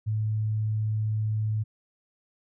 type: tone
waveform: sine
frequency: 108.1 Hz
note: A2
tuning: 30 cents flat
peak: -24 dBFS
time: 0.06-1.64 s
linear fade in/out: 20 ms
effects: none